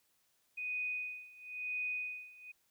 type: tone with tremolo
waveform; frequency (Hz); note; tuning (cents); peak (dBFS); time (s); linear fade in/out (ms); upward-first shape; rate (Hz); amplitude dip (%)
sine; 2489; D#7; 0; -34; 0.57-2.52; 10; sine; 0.98; 90
effects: white hiss -75 dBFS RMS until 2.7 s